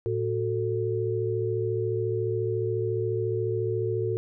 sine tone cluster, 111.4 / 370 / 444.2 Hz, A2 / F#4 / A4, +22 / 0 / +16 cents, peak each -29 dBFS, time 0.06-4.17 s, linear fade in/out 0 ms, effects none

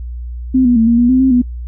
sine tone with pitch steps, 259 / 243.7 / 225.7 / 234.2 / 241.1 / 257.3 / 263.6 / 246.2 Hz, C4 / B3 / A3 / A#3 / B3 / C4 / C4 / B3, -17 / -23 / +44 / +8 / -41 / -29 / +13 / -5 cents, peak -7 dBFS, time 0.54-1.42 s, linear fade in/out 10 ms, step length 110 ms, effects noise-tail reverb RT60 0.1 s tail -23 dB re dry + added 60 Hz sine -22 dBFS peak until 1.67 s

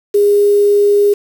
sine tone with quantisation, 409.1 Hz, G#4, 26 cents flat, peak -7 dBFS, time 0.14-1.14 s, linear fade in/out 10 ms, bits 5, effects none

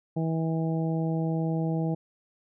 harmonic tone, 162 Hz, E3, 30 cents flat, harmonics 1 / 2 / 3 / 4 / 5, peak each -26 / -32 / -36 / -38 / -40 dBFS, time 0.16-1.95 s, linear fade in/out 10 ms, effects none

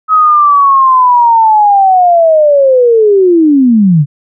sine linear sweep, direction down, 1280 to 135.8 Hz, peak -3 dBFS, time 0.08-4.06 s, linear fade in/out 50 ms, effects none

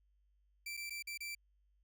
sawtooth tone with dropouts, 2340 Hz, D7, 7 cents flat, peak -38 dBFS, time 0.66-1.35 s, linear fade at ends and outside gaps 5 ms, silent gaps 0.769-0.773 / 0.897-0.905 / 1.025-1.071 / 1.176-1.205 s, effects added 50 Hz sine -70 dBFS peak until 1.83 s

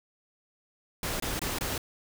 pink noise bursts, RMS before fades -32 dBFS, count 4, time 1.03-1.779 s, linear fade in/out 2 ms, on 170 ms, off 23 ms, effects none

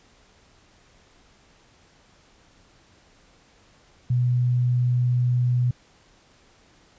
sine tone, 123.47 Hz, B2, in tune, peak -18 dBFS, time 4.1-5.71 s, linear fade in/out 5 ms, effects pink hiss -57 dBFS RMS until 6.98 s + resampled to 16000 Hz

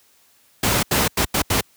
pink noise bursts at uneven times, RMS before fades -18 dBFS, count 5, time 0.63-0.83 / 0.91-1.08 / 1.17-1.25 / 1.34-1.42 / 1.5-1.61 s, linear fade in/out 5 ms, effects white hiss -57 dBFS RMS until 1.76 s + high-pass 60 Hz 12 dB/octave

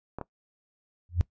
clicks, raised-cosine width 1 ms, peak -21 dBFS, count 2, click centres 0.186 / 0.213 s
sine tone with exponential growth, 87 Hz, F2, 6 cents flat, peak -16 dBFS, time 1.09-1.21 s, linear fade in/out 0 ms, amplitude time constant 25 ms
effects noise-tail reverb RT60 0.1 s tail -19 dB re dry + resampled to 16000 Hz

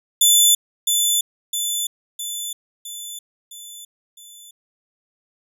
15% pulse tone with echo, 3500 Hz, A7, 10 cents flat, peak -4 dBFS, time 0.21-0.55 s, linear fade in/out 5 ms, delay 660 ms, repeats 6, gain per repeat -5 dB, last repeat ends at 4.51 s, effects none

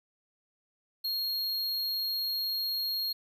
square tone, 4266 Hz, C8, 33 cents sharp, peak -30 dBFS, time 1.04-3.13 s, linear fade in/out 10 ms, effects 12-bit

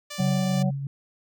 5% pulse tone, 587.3 Hz, D5, in tune, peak -23 dBFS, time 0.1-0.63 s, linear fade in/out 10 ms
harmonic tone, 186.8 Hz, F#3, 17 cents sharp, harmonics 1 / 3 / 4, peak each -23 / -33 / -35 dBFS, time 0.18-0.71 s, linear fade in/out 20 ms
sine tone with tremolo, 138.59 Hz, C#3, in tune, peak -22 dBFS, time 0.2-0.87 s, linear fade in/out 2 ms, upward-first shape triangle, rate 2.9 Hz, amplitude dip 60%
effects none

